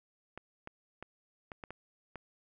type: clicks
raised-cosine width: 0.5 ms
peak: -28 dBFS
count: 7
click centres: 0.376 / 0.674 / 1.026 / 1.518 / 1.638 / 1.706 / 2.157 s
effects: none